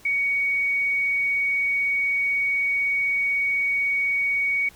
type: tone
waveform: sine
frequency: 2241 Hz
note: C#7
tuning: 18 cents sharp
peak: -20 dBFS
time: 0.05-4.69 s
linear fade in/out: 5 ms
effects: pink hiss -51 dBFS RMS until 4.75 s